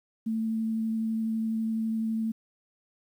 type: tone with vibrato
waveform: sine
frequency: 222.7 Hz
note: A3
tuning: 21 cents sharp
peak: -26 dBFS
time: 0.26-2.32 s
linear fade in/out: 10 ms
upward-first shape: triangle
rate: 12 Hz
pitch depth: 12 cents each way
effects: 10-bit